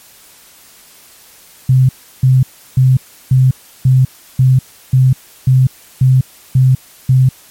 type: tone bursts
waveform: sine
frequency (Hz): 129.9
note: C3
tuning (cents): -12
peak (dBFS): -5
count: 11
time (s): 1.69-7.29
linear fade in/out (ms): 5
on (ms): 200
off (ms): 340
effects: white hiss -42 dBFS RMS until 7.5 s + MP3 64 kbps